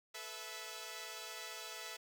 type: chord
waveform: 5% pulse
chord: A suspended second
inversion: none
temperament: equal with one note detuned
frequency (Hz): 434.7 / 493.9 / 659.3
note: A4 / B4 / E5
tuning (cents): -21 / 0 / 0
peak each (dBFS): -39 / -39 / -37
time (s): 0.14-1.97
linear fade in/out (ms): 10
effects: none